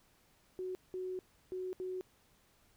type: tone bursts at uneven times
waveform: sine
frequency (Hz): 370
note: F#4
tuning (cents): 0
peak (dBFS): -37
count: 4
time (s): 0.59-0.75 / 0.94-1.19 / 1.52-1.73 / 1.8-2.01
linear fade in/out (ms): 0
effects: pink hiss -69 dBFS RMS until 2.76 s